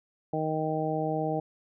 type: harmonic tone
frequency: 156.4 Hz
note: D#3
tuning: 9 cents sharp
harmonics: 1 / 2 / 3 / 4 / 5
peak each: -33 / -33 / -33 / -33 / -33 dBFS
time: 0.33-1.4 s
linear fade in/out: 5 ms
effects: none